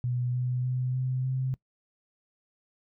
sine tone with pitch steps, 123.47 / 125.19 / 126.94 / 128.71 / 130.51 Hz, B2 / B2 / B2 / C3 / C3, 0 / +24 / +48 / -28 / -4 cents, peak -26 dBFS, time 0.04-1.54 s, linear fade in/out 0 ms, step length 300 ms, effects noise-tail reverb RT60 0.1 s tail -22 dB re dry

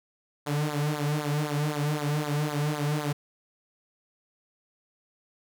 sawtooth tone with flanger, 148.4 Hz, D3, 18 cents sharp, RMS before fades -28 dBFS, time 0.46-3.13 s, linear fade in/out 10 ms, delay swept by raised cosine 0.35 to 3.85 ms, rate 3.9 Hz, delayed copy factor -0.95, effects none

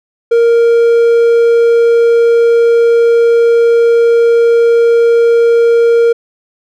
triangle tone, 466.2 Hz, A#4, in tune, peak -3 dBFS, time 0.31-6.13 s, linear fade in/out 10 ms, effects none

